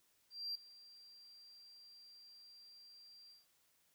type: tone with ADSR envelope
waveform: sine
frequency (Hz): 4730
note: D8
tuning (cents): +12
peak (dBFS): -36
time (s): 0.3-3.46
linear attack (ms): 250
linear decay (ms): 6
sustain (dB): -21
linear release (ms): 160
effects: tanh soft clip ceiling -37 dBFS + white hiss -75 dBFS RMS until 3.94 s